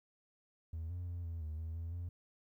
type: tone with pitch steps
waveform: triangle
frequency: 81.3 / 88.6 / 87 / 83.4 / 77.7 / 81.1 / 83.4 / 87.2 Hz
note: E2 / F2 / F2 / E2 / D#2 / E2 / E2 / F2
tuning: -23 / +25 / -6 / +21 / -2 / -28 / +21 / -2 cents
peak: -36 dBFS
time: 0.73-2.09 s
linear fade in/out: 5 ms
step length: 170 ms
effects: tanh soft clip ceiling -34 dBFS + 13-bit